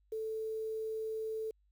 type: tone with quantisation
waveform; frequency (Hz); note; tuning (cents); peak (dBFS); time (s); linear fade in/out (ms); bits
sine; 440; A4; 0; -35; 0.12-1.51; 5; 10
effects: added 50 Hz sine -68 dBFS peak until 1.71 s